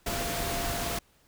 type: tone in noise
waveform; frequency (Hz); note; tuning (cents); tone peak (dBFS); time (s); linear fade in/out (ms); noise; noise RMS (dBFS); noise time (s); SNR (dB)
sine; 690; F5; -21; -36; 0.06-0.99; 5; pink; -32; 0.06-0.99; -7
effects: pink hiss -64 dBFS RMS until 1.27 s